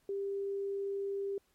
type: tone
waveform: sine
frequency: 396.4 Hz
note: G4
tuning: 19 cents sharp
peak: -33 dBFS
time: 0.09-1.38 s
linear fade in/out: 2 ms
effects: pink hiss -73 dBFS RMS until 1.54 s + MP3 64 kbps